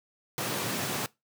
pink high-pass noise, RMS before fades -32 dBFS, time 0.38-1.06 s, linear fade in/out 0 ms, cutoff 100 Hz, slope 96 dB/octave, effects noise-tail reverb RT60 0.2 s tail -21 dB re dry

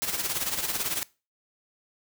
white noise with tremolo, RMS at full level -27 dBFS, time 0.02-1.03 s, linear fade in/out 0 ms, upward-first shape sine, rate 18 Hz, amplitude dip 65%, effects noise-tail reverb RT60 0.3 s tail -21 dB re dry

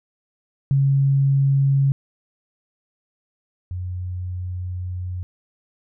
sine tone pair in turn, 137.6 / 90.49 Hz, C#3 / F#2, -12 / -38 cents, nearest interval perfect fifth, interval 726 cents, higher first, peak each -14 / -25 dBFS, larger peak first, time 0.71-1.92 / 3.71-5.23 s, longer second, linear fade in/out 0 ms, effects none

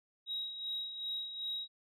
sine tone with tremolo, 3816 Hz, A#7, 40 cents sharp, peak -34 dBFS, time 0.26-1.68 s, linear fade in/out 50 ms, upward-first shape sine, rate 2.6 Hz, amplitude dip 60%, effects tanh soft clip ceiling -30 dBFS

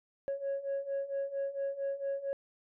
sine beating tone pair, 550 / 554.4 Hz, C#5 / C#5, -14 / 0 cents, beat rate 4.4 Hz, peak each -36 / -33 dBFS, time 0.28-2.33 s, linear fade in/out 0 ms, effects tanh soft clip ceiling -29 dBFS

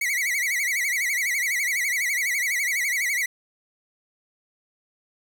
45% pulse tone with vibrato, 2093 Hz, C7, in tune, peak -22 dBFS, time 0.01-3.26 s, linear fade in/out 5 ms, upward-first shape sine, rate 12 Hz, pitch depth 150 cents each way, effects none

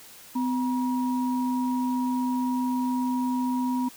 sine tone pair together, 253.2 / 956 Hz, B3 / A#5, +43 / +43 cents, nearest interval octave + major seventh, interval 2300 cents, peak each -24 / -31 dBFS, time 0.35-3.89 s, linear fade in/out 10 ms, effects white hiss -48 dBFS RMS until 3.96 s

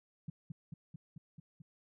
sine tone with echo, 156.1 Hz, D#3, 6 cents sharp, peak -37 dBFS, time 0.28-0.3 s, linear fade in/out 5 ms, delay 220 ms, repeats 6, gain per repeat -2 dB, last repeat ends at 1.62 s, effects none

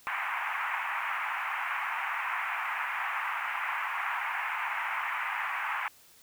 pink band-pass noise, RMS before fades -33 dBFS, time 0.07-5.88 s, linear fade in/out 0 ms, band 840 to 2500 Hz, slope 48 dB/octave, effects white hiss -58 dBFS RMS until 6.22 s

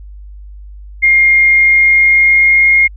sine tone with pitch glide, 2125 to 2139 Hz, C7 to C7, +26 to +38 cents, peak -5 dBFS, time 1.02-2.88 s, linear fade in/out 20 ms, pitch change +12 cents, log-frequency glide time 1.49-2.68 s, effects added 50 Hz sine -29 dBFS peak until 2.96 s

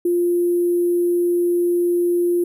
sine tone with sample-and-hold, 349.2 Hz, F4, in tune, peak -15 dBFS, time 0.05-2.44 s, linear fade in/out 5 ms, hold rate 11025 Hz, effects none

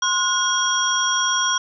sine tone cluster, 1052 / 1449 / 3273 / 5690 Hz, C6 / F#6 / G#7 / F8, +9 / -37 / -26 / +31 cents, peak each -23 dBFS, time 0.02-1.58 s, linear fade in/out 5 ms, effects none

